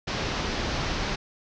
pink low-pass noise, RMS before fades -29 dBFS, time 0.07-1.16 s, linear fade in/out 10 ms, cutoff 5900 Hz, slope 48 dB/octave, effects none

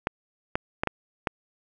clicks, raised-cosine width 0.5 ms, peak -9 dBFS, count 5, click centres 0.071 / 0.555 / 0.835 / 0.873 / 1.272 s, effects none

